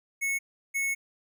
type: tone pair in turn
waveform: square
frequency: 2199 / 2199 Hz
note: C#7 / C#7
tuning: -14 / -14 cents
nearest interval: unison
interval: 0 cents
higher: neither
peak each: -27 / -27 dBFS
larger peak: neither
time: 0.21-0.39 / 0.74-0.95 s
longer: second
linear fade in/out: 20 ms
effects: none